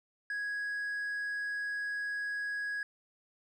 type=tone with hard clipping; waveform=sine; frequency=1661.2 Hz; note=G#6; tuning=in tune; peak=-34 dBFS; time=0.3-2.83 s; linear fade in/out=2 ms; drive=2 dB; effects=none